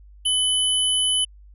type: tone pair together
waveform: sine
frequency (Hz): 3000 / 10691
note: F#7 / E9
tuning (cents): +23 / +23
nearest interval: octave + minor seventh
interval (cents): 2200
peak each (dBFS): -19 / -24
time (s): 0.25-1.25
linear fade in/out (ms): 10
effects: added 50 Hz sine -44 dBFS peak until 1.54 s